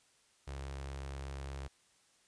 sawtooth tone with notch filter, 68.3 Hz, C#2, 25 cents flat, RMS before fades -43 dBFS, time 0.47-1.68 s, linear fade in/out 10 ms, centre 230 Hz, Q 1.3, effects white hiss -69 dBFS RMS until 2.27 s + resampled to 22050 Hz

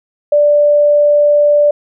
sine tone, 587.3 Hz, D5, in tune, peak -6 dBFS, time 0.32-1.71 s, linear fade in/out 5 ms, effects none

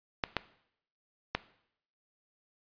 clicks, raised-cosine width 0.3 ms, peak -12 dBFS, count 3, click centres 0.238 / 0.367 / 1.35 s, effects noise-tail reverb RT60 0.7 s tail -17 dB re dry + resampled to 11025 Hz

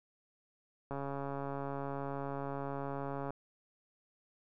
click train, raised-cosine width 1 ms, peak -26 dBFS, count 334, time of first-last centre 0.91-3.306 s, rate 139 Hz, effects none

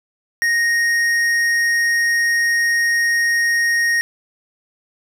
sine tone with tanh clipping, 1864.7 Hz, A#6, in tune, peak -16 dBFS, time 0.42-4.01 s, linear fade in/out 0 ms, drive 12 dB, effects none

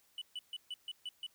sine tone bursts, 2969 Hz, F#7, 5 cents sharp, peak -36 dBFS, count 7, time 0.18-1.265 s, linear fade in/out 2 ms, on 35 ms, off 140 ms, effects tanh soft clip ceiling -38 dBFS + white hiss -70 dBFS RMS until 1.34 s

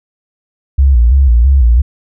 sine tone with vibrato, 63.1 Hz, B1, 38 cents sharp, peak -4 dBFS, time 0.78-1.82 s, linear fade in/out 10 ms, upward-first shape square, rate 3 Hz, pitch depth 130 cents each way, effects none

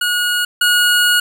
25% pulse tone pair in turn, 1448 / 1448 Hz, F#6 / F#6, -38 / -38 cents, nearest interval unison, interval 0 cents, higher neither, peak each -11 / -7 dBFS, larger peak second, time 0.01-0.45 / 0.61-1.2 s, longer second, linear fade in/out 5 ms, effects none

